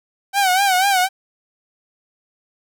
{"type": "tone with vibrato", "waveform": "sawtooth", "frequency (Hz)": 765, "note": "G5", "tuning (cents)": -42, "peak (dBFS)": -10, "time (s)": [0.33, 1.09], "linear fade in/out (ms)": 50, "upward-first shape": "sine", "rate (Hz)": 4.1, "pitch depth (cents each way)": 95, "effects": []}